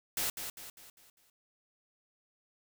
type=noise with echo; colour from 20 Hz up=white; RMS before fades=-33 dBFS; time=0.17-0.3 s; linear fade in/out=2 ms; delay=200 ms; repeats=5; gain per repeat=-7 dB; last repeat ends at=1.3 s; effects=none